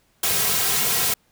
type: noise with comb filter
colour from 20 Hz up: white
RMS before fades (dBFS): -21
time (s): 0.23-1.14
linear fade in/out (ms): 5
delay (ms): 3.4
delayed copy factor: -0.85
effects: pink hiss -63 dBFS RMS until 1.31 s